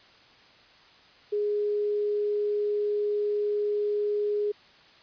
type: tone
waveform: sine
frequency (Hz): 415.3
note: G#4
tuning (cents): 0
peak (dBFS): -24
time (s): 1.32-4.52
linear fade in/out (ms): 10
effects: white hiss -55 dBFS RMS until 5.02 s + resampled to 11025 Hz